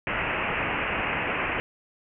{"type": "low-pass noise", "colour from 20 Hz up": "white", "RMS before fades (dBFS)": -28, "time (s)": [0.07, 1.6], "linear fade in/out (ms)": 0, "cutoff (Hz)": 2800, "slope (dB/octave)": 96, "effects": []}